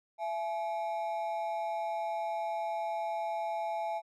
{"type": "ring-modulated tone", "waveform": "triangle", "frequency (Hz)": 760, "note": "F#5", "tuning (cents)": 46, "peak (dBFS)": -27, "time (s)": [0.18, 4.02], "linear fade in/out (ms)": 50, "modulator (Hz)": 90, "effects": []}